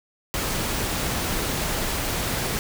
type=noise; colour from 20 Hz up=pink; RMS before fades=-26 dBFS; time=0.34-2.59 s; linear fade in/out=0 ms; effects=none